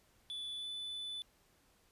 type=tone with pitch glide; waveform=triangle; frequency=3464 to 3492 Hz; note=A7 to A7; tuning=-28 to -14 cents; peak=-39 dBFS; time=0.3-1.22 s; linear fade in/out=0 ms; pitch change=+14 cents; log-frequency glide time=0.56-0.67 s; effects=pink hiss -70 dBFS RMS until 1.91 s + resampled to 32000 Hz